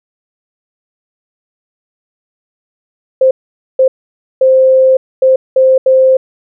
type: tone bursts at uneven times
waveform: sine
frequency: 523.3 Hz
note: C5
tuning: in tune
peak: -4 dBFS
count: 6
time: 3.21-3.31 / 3.79-3.88 / 4.41-4.97 / 5.22-5.36 / 5.56-5.78 / 5.86-6.17 s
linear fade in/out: 5 ms
effects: none